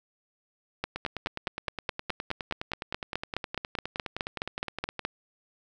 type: two click trains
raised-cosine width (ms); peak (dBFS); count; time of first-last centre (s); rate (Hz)
0.3; -13 / -17; 21 / 40; 0.84-5.051 / 0.96-4.993; 4.75 / 9.67
effects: none